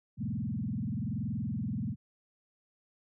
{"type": "tone with frequency modulation", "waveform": "sine", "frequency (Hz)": 168.2, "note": "E3", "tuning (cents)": 35, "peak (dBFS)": -31, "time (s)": [0.17, 1.96], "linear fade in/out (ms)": 50, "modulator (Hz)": 21, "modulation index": 3.3, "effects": []}